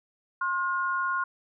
sine tone pair together, 1066 / 1430 Hz, C6 / F6, +32 / +41 cents, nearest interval perfect fourth, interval 509 cents, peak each -28 dBFS, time 0.41-1.24 s, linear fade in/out 5 ms, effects none

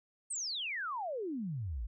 sine exponential sweep, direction down, 8870 to 48.26 Hz, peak -35 dBFS, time 0.3-1.87 s, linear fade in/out 10 ms, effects none

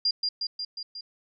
sine tone with echo, 4800 Hz, D8, 37 cents sharp, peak -21 dBFS, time 0.05-0.11 s, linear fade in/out 5 ms, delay 180 ms, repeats 5, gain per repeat -3 dB, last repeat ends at 1.01 s, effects none

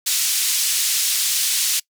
white band-pass noise, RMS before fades -20 dBFS, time 0.06-1.8 s, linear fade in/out 10 ms, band 3200 to 10000 Hz, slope 12 dB/octave, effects noise-tail reverb RT60 0.1 s tail -23 dB re dry

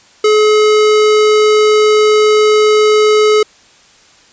square tone, 426.3 Hz, G#4, 45 cents sharp, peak -7 dBFS, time 0.24-3.43 s, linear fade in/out 5 ms, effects white hiss -45 dBFS RMS until 4.32 s + resampled to 16000 Hz

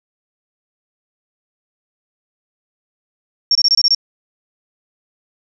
sine tone bursts, 5510 Hz, F8, 24 cents flat, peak -9 dBFS, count 7, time 3.51-3.948 s, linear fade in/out 2 ms, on 42 ms, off 24 ms, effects none

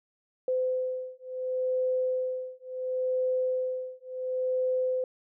sine beating tone pair, 511 / 511.71 Hz, C5 / C5, -41 / -39 cents, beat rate 0.71 Hz, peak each -30 dBFS, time 0.48-5.04 s, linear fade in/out 2 ms, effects none

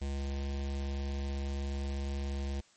square tone with notch filter, 69.3 Hz, C#2, in tune, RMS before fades -35 dBFS, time 0.01-2.61 s, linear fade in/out 10 ms, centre 1300 Hz, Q 1.3, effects white hiss -64 dBFS RMS until 2.76 s + MP3 32 kbps

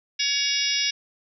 harmonic tone with a mistuned harmonic, 564 Hz, C#5, 30 cents sharp, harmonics 3 / 4 / 5 / 6 / 7 / 8 / 9 / 10, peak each -35 / -29 / -29 / -31 / -31 / -37 / -26 / -29 dBFS, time 0.19-0.91 s, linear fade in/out 10 ms, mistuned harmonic 7, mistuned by -73 cents, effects none

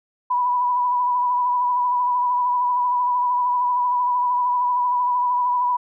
sine tone with vibrato, 985 Hz, B5, 5 cents flat, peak -17 dBFS, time 0.3-5.77 s, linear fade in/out 10 ms, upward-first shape sine, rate 13 Hz, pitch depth 29 cents each way, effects none

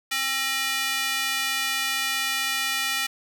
square tone with high-pass filter, 267.8 Hz, C4, 40 cents sharp, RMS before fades -26 dBFS, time 0.11-3.07 s, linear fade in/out 10 ms, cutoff 2100 Hz, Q 1.2, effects none

